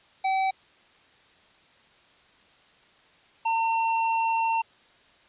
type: tone pair in turn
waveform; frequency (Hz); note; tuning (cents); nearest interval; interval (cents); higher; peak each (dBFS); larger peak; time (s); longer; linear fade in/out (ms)
square; 766 / 906.2; G5 / A#5; -40 / -49; minor third; 291; second; -23; neither; 0.24-0.51 / 3.45-4.62; second; 10
effects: white hiss -58 dBFS RMS until 5.28 s + resampled to 8000 Hz